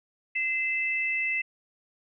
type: tone pair together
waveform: sine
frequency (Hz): 2059 / 2637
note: C7 / E7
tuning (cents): -28 / 0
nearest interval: major third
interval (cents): 428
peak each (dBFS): -28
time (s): 0.35-1.42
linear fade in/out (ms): 10
effects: none